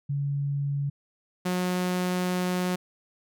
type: tone pair in turn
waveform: sine / sawtooth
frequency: 141.5 / 181.12 Hz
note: C#3 / F#3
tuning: +36 / -37 cents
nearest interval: major third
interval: 427 cents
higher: second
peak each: -25 / -21 dBFS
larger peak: second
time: 0.09-0.9 / 1.45-2.76 s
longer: second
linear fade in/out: 10 ms
effects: none